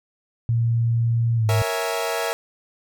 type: tone with pitch glide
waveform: sine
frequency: 116.3 to 106.65 Hz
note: A#2 to G#2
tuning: -4 to +46 cents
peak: -17 dBFS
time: 0.49-1.62 s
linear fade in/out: 0 ms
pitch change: -150 cents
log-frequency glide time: 1.36-1.49 s
type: chord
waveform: sawtooth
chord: A# half-diminished seventh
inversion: none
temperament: equal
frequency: 466.2 / 554.4 / 659.3 / 830.6 Hz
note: A#4 / C#5 / E5 / G#5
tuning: 0 / 0 / 0 / 0 cents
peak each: -23 / -27 / -23 / -27 dBFS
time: 1.49-2.33 s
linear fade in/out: 0 ms
effects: none